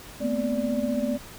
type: tone cluster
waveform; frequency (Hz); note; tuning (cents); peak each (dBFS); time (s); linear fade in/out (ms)
sine; 221.2 / 241.5 / 256.9 / 583; A3 / B3 / C4 / D5; +9 / -39 / -32 / -13; -29; 0.2-1.18; 20
effects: pink hiss -44 dBFS RMS until 1.38 s